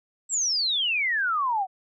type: exponential sweep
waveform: sine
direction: down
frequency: 7850 to 729 Hz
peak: -22 dBFS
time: 0.29-1.67 s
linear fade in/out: 50 ms
effects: none